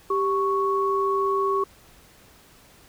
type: tone pair together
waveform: sine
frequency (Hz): 392.4 / 1108.7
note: G4 / C#6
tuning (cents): +2 / 0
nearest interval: octave + tritone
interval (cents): 1798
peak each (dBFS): -23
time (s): 0.1-1.64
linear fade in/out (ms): 5
effects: pink hiss -53 dBFS RMS until 2.88 s